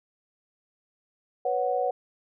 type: chord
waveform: sine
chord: B suspended second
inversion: none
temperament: equal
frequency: 493.9 / 554.4 / 740 Hz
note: B4 / C#5 / F#5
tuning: 0 / 0 / 0 cents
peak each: -28 / -29 / -27 dBFS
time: 1.45-1.91 s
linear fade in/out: 5 ms
effects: none